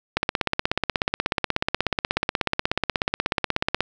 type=click train; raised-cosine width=0.3 ms; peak=-4 dBFS; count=61; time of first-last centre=0.17-3.806 s; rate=16.5 Hz; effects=none